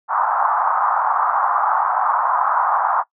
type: band-pass noise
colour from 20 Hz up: pink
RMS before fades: -18 dBFS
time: 0.08-3.04 s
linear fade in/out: 50 ms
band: 780 to 1300 Hz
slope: 48 dB/octave
effects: noise-tail reverb RT60 0.1 s tail -21 dB re dry